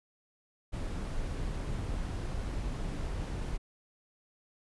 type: noise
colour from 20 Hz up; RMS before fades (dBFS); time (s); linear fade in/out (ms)
brown; -35; 0.72-3.58; 20
effects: resampled to 24000 Hz